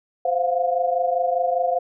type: tone cluster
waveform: sine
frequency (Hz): 519 / 690 / 715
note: C5 / F5 / F5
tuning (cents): -14 / -21 / +41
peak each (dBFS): -23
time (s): 0.25-1.79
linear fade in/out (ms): 5
effects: none